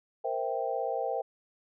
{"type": "chord", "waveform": "sine", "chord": "C dominant seventh", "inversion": "third", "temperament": "equal", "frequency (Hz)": [466.2, 523.3, 659.3, 784], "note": ["Bb4", "C5", "E5", "G5"], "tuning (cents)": [0, 0, 0, 0], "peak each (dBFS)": [-35, -34, -35, -34], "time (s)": [0.24, 1.22], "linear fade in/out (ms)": 10, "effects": []}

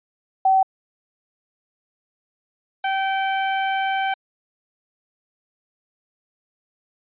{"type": "tone pair in turn", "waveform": ["sine", "sawtooth"], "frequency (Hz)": [765, 773.9], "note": ["G5", "G5"], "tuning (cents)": [-42, -22], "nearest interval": "unison", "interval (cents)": 20, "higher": "second", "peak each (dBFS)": [-13, -16], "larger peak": "first", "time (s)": [[0.45, 0.63], [2.84, 4.14]], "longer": "second", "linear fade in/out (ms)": 5, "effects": ["resampled to 8000 Hz"]}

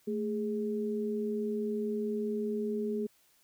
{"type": "tone pair together", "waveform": "sine", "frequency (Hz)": [220, 415.3], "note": ["A3", "G#4"], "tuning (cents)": [0, 0], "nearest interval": "major seventh", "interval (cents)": 1100, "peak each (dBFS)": [-33, -33], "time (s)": [0.07, 3.07], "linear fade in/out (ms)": 10, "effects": ["white hiss -67 dBFS RMS until 3.43 s"]}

